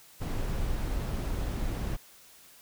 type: noise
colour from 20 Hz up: brown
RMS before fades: -31 dBFS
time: 0.2-1.97 s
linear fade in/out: 20 ms
effects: white hiss -55 dBFS RMS until 2.61 s